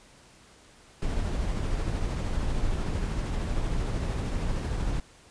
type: noise with tremolo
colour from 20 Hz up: brown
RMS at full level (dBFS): -27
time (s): 1.02-5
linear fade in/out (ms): 2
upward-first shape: triangle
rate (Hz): 13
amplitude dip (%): 30
effects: pink hiss -55 dBFS RMS until 5.3 s + resampled to 22050 Hz